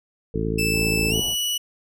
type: harmonic tone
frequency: 55 Hz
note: A1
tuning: in tune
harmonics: 1 / 2 / 3 / 4 / 5 / 6 / 7 / 8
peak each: -29 / -30 / -28 / -31 / -32 / -32 / -34 / -28 dBFS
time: 0.34-1.2 s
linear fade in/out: 5 ms
type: tone with pitch glide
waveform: sawtooth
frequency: 2637 to 2943 Hz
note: E7 to F#7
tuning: 0 to -10 cents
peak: -19 dBFS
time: 0.58-1.58 s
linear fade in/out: 10 ms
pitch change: +190 cents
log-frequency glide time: 1.1-1.15 s
type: low-pass noise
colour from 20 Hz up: pink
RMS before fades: -35 dBFS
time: 0.72-1.36 s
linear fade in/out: 50 ms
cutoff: 900 Hz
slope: 48 dB/octave
effects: none